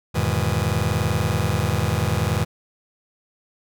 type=chord; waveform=sawtooth; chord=E major seventh; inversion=none; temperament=just; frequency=82.41 / 103.01 / 123.61 / 154.51 Hz; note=E2 / G#2 / B2 / D#3; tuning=0 / -14 / +2 / -12 cents; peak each=-21 / -19 / -21 / -22 dBFS; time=0.14-2.45 s; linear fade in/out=20 ms; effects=none